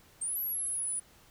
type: exponential two-way sweep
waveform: sine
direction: up then down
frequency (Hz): 8372 to 11840 to 9740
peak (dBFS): -31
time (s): 0.21-1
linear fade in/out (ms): 10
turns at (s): 0.38
effects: pink hiss -60 dBFS RMS until 1.3 s